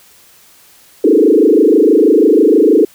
sine tone with frequency modulation, 373.3 Hz, F#4, 15 cents sharp, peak -5 dBFS, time 1.04-2.85 s, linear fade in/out 5 ms, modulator 26.2 Hz, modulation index 3.5, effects white hiss -45 dBFS RMS until 2.94 s

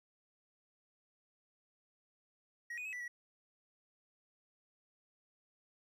triangle tone with pitch steps, 1897 / 2478 / 2567 / 1971 / 1927 Hz, A#6 / D#7 / E7 / B6 / B6, +30 / -8 / -47 / -4 / -43 cents, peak -39 dBFS, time 2.7-3.08 s, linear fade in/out 5 ms, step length 76 ms, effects none

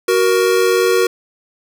square tone pair together, 372.7 / 469.9 Hz, F#4 / A#4, +13 / +14 cents, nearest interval major third, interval 401 cents, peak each -15 dBFS, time 0.08-1.07 s, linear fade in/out 5 ms, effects none

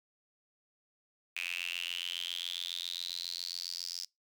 sawtooth tone with high-pass filter sweep, 87.31 Hz, F2, in tune, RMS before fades -39 dBFS, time 1.36-4.05 s, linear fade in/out 5 ms, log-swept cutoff 2500 to 5100 Hz, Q 9.4, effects noise-tail reverb RT60 0.2 s tail -26 dB re dry

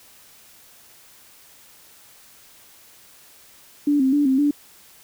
sine tone with vibrato, 277.1 Hz, C#4, 1 cent flat, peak -15 dBFS, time 3.87-4.51 s, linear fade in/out 5 ms, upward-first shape square, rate 3.9 Hz, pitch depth 83 cents each way, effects white hiss -50 dBFS RMS until 5.03 s

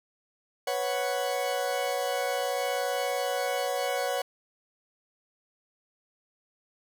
40% pulse chord, B suspended second, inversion none, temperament equal, 493.9 / 554.4 / 740 Hz, B4 / C#5 / F#5, 0 / 0 / 0 cents, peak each -32 / -30 / -31 dBFS, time 0.67-4.22 s, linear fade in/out 5 ms, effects none

